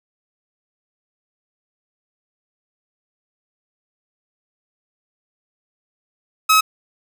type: tone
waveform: sawtooth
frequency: 1280 Hz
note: D#6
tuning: 49 cents sharp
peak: -7 dBFS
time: 6.49-6.61 s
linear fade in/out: 10 ms
effects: none